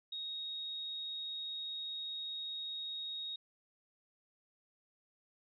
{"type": "tone", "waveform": "sine", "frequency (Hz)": 3755, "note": "A#7", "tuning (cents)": 12, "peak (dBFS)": -39, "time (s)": [0.12, 3.36], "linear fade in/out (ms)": 5, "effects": []}